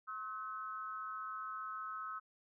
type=tone with amplitude modulation; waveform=sine; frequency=1286 Hz; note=E6; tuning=43 cents flat; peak=-37 dBFS; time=0.07-2.2 s; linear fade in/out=20 ms; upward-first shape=sine; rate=215 Hz; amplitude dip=85%; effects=none